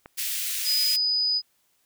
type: click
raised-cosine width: 0.5 ms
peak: -26 dBFS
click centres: 0.059 s
type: high-pass noise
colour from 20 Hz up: white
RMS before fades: -29 dBFS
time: 0.17-0.97 s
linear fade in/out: 20 ms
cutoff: 2000 Hz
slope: 24 dB/octave
type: tone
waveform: sine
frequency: 4978 Hz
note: D#8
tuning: in tune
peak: -21 dBFS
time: 0.64-1.42 s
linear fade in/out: 50 ms
effects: white hiss -68 dBFS RMS until 1.85 s